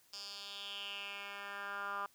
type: tone with band-pass filter sweep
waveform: 10% pulse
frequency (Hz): 200.7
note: G3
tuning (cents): +41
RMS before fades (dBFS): -44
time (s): 0.13-2.06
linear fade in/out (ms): 2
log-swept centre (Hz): 5100 to 1200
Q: 4.2
effects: white hiss -68 dBFS RMS until 2.14 s